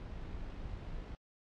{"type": "noise with amplitude modulation", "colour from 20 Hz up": "brown", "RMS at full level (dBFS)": -42, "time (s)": [0, 1.15], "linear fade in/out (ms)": 0, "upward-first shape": "sine", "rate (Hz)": 52.1, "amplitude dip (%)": 25, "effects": ["low-pass 4000 Hz 12 dB/octave", "AAC 64 kbps"]}